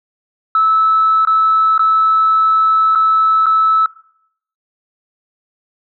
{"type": "tone with dropouts", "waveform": "sine", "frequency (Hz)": 1306, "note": "E6", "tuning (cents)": -17, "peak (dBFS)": -8, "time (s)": [0.55, 3.86], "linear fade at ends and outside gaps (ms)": 2, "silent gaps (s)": [[1.251, 1.272], [1.779, 1.793], [2.951, 2.956], [3.459, 3.465]], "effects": ["noise-tail reverb RT60 0.7 s tail -21 dB re dry", "tanh soft clip ceiling -4 dBFS"]}